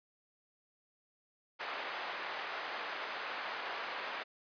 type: band-pass noise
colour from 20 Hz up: white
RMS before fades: -41 dBFS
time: 1.59-4.24 s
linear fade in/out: 20 ms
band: 570 to 1900 Hz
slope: 12 dB/octave
effects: resampled to 11025 Hz